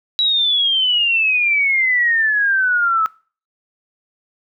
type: exponential sweep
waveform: sine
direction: down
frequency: 3911 to 1289 Hz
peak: -13 dBFS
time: 0.19-3.06 s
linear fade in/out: 0 ms
effects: noise-tail reverb RT60 0.4 s tail -21 dB re dry